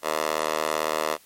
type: tone with high-pass filter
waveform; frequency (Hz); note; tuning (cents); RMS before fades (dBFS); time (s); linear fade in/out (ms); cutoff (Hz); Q
10% pulse; 77.78; D#2; 0; -26; 0.02-1.18; 50; 680; 2.5
effects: white hiss -55 dBFS RMS until 1.25 s + MP3 64 kbps